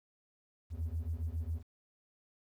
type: beating tone pair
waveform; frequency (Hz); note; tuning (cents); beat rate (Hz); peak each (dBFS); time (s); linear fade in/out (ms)
triangle; 77.7 / 85; D#2 / F2; -2 / -46; 7.3; -34 / -34; 0.7-1.63; 50
effects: tanh soft clip ceiling -30 dBFS + 11-bit